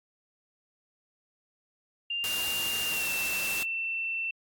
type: tone with pitch glide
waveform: sine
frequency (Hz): 2794 to 2685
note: F7 to E7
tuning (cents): 0 to +31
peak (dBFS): -29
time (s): 2.1-4.31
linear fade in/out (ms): 5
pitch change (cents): -69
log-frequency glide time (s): 2.88-3.11
type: noise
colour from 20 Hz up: white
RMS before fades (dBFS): -34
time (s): 2.24-3.63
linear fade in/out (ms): 0
effects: AAC 64 kbps